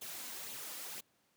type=noise with flanger; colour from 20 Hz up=white; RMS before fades=-45 dBFS; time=0.01-1.01 s; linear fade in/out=10 ms; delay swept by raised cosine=0.28 to 4.08 ms; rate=2 Hz; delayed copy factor=+0.6; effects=pink hiss -74 dBFS RMS until 1.36 s + high-pass 150 Hz 12 dB/octave